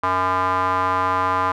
square tone with band-pass filter, 92.5 Hz, F#2, in tune, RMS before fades -20 dBFS, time 0.03-1.52 s, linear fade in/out 5 ms, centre 1100 Hz, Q 4.8, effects none

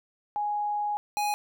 sine / square tone pair in turn, 830.6 / 830.6 Hz, G#5 / G#5, 0 / 0 cents, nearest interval unison, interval 0 cents, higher neither, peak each -26 dBFS, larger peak neither, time 0.36-0.97 / 1.17-1.34 s, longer first, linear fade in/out 0 ms, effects none

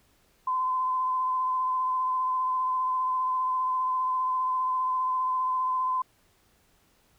sine tone with vibrato, 1025 Hz, C6, 36 cents flat, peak -24 dBFS, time 0.47-6.02 s, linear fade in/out 5 ms, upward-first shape sine, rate 15 Hz, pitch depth 19 cents each way, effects pink hiss -65 dBFS RMS until 7.18 s

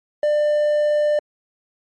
triangle tone, 596 Hz, D5, 25 cents sharp, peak -13 dBFS, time 0.23-1.19 s, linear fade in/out 2 ms, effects MP3 48 kbps

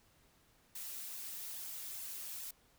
blue noise with flanger, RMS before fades -45 dBFS, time 0.75-2.51 s, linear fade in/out 5 ms, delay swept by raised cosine 1.1 to 5.9 ms, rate 2.4 Hz, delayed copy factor +0.6, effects pink hiss -69 dBFS RMS until 2.78 s

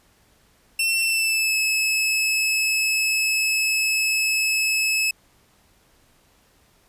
sawtooth tone with pitch glide, 2698 to 2593 Hz, E7 to E7, +40 to -29 cents, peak -16 dBFS, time 0.79-5.11 s, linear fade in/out 5 ms, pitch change -69 cents, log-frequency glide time 1-1.56 s, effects pink hiss -59 dBFS RMS until 6.88 s + resampled to 32000 Hz

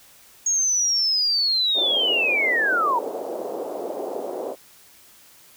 sine linear sweep, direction down, 6630 to 904 Hz, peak -18 dBFS, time 0.46-2.99 s, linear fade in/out 5 ms
pink band-pass noise, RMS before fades -30 dBFS, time 1.74-4.56 s, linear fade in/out 50 ms, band 390 to 660 Hz, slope 24 dB/octave
effects white hiss -51 dBFS RMS until 5.56 s

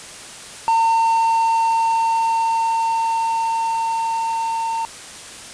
triangle tone with level ramp, 908 Hz, A#5, 46 cents flat, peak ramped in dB -11 to -18 dBFS, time 0.68-4.85 s, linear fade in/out 0 ms, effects white hiss -36 dBFS RMS until 5.53 s + resampled to 22050 Hz

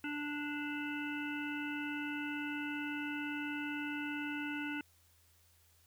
harmonic tone, 293.7 Hz, D4, in tune, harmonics 1 / 3 / 5 / 7 / 9 / 10, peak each -39 / -49 / -43 / -49 / -45 / -54 dBFS, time 0.04-4.81 s, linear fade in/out 2 ms, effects added 84 Hz sine -69 dBFS peak until 5.86 s + white hiss -69 dBFS RMS until 5.86 s

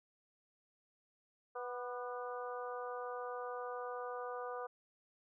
harmonic tone with a mistuned harmonic, 246.9 Hz, B3, in tune, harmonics 2 / 3 / 4 / 5 / 6, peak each -43 / -47 / -49 / -47 / -53 dBFS, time 1.55-4.67 s, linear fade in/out 10 ms, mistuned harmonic 5, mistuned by -30 cents, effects none

